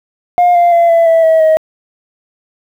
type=tone with pitch steps; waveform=sine; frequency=709 / 695.6 / 682.5 / 669.6 / 657 / 644.5 / 632.4 Hz; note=F5 / F5 / F5 / E5 / E5 / E5 / D#5; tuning=+26 / -7 / -40 / +27 / -6 / -39 / +28 cents; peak=-3 dBFS; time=0.38-1.57 s; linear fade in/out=0 ms; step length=170 ms; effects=tanh soft clip ceiling -4 dBFS + 7-bit